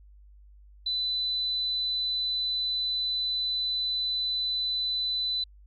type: tone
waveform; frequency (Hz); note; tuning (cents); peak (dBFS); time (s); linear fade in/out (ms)
sine; 4000; B7; +21; -26; 0.86-5.44; 5
effects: added 50 Hz sine -50 dBFS peak until 5.66 s